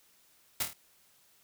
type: noise with echo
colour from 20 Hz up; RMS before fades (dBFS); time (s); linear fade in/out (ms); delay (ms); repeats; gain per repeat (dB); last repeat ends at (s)
white; -30; 0.6-0.63; 5; 26; 4; -5; 0.734
effects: white hiss -65 dBFS RMS until 1.43 s